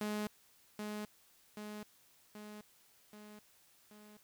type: tone with echo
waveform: sawtooth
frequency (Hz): 210.4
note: G#3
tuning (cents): +23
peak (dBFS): -32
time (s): 0.01-0.27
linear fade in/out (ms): 2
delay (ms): 780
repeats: 5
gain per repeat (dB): -4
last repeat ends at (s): 4.17
effects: white hiss -67 dBFS RMS until 4.23 s